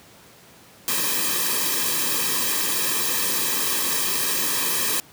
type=noise with comb filter; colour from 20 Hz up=white; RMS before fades=-23 dBFS; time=0.88-5 s; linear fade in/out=0 ms; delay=1.4 ms; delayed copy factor=-1; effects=pink hiss -49 dBFS RMS until 5.12 s + high-pass 100 Hz 12 dB/octave